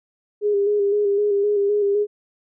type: tone with vibrato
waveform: sine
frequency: 408.1 Hz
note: G#4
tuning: 30 cents flat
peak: -16 dBFS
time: 0.41-2.07 s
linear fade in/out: 50 ms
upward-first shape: square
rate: 3.9 Hz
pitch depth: 30 cents each way
effects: none